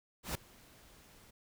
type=noise with ADSR envelope; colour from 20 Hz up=pink; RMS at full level=-36 dBFS; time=0.23-1.31 s; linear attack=120 ms; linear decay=4 ms; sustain=-24 dB; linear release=10 ms; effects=none